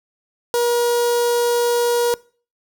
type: tone with notch filter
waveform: sawtooth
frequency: 477.8 Hz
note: A#4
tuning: 43 cents sharp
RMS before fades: -18 dBFS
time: 0.54-2.14 s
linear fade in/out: 0 ms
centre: 2200 Hz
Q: 0.88
effects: noise-tail reverb RT60 0.4 s tail -22 dB re dry